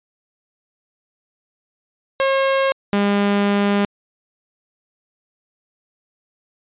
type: tone pair in turn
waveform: sawtooth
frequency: 540 / 202.3 Hz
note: C#5 / G#3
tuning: -45 / -45 cents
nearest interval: octave + perfect fourth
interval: 1700 cents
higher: first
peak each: -11 dBFS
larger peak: neither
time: 2.2-2.72 / 2.93-3.85 s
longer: second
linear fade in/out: 0 ms
effects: resampled to 8000 Hz